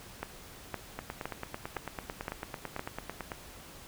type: two click trains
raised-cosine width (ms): 0.5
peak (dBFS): -19 / -21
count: 6 / 22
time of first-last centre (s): 0.23-2.794 / 0.99-3.318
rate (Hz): 1.95 / 9.02
effects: pink hiss -50 dBFS RMS until 3.87 s